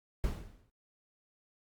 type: noise with exponential decay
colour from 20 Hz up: brown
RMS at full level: -31 dBFS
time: 0.24-0.7 s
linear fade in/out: 0 ms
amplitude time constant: 100 ms
effects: Opus 48 kbps